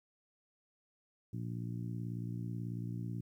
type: harmonic tone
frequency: 58.27 Hz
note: A#1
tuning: in tune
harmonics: 2 / 3 / 4 / 5 / 6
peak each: -39 / -43 / -49 / -49 / -55 dBFS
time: 1.33-3.21 s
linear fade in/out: 5 ms
effects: 12-bit